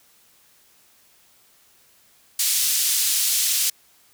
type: band-pass noise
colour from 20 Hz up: white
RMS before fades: -21 dBFS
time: 2.39-3.7 s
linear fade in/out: 5 ms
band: 3700 to 12000 Hz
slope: 12 dB/octave
effects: white hiss -57 dBFS RMS until 4.13 s